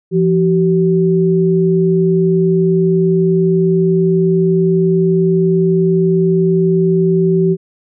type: tone pair together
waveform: sine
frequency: 170 / 381.6 Hz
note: F3 / G4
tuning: -46 / -47 cents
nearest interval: octave + major second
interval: 1399 cents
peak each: -12 dBFS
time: 0.11-7.57 s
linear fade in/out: 50 ms
effects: none